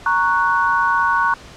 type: chord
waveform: sine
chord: F# major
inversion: first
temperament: equal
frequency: 932.3 / 1108.7 / 1480 Hz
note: A#5 / C#6 / F#6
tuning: 0 / 0 / 0 cents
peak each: -19 / -18 / -18 dBFS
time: 0.06-1.34 s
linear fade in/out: 2 ms
effects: pink hiss -40 dBFS RMS until 1.56 s + low-pass 6000 Hz 12 dB/octave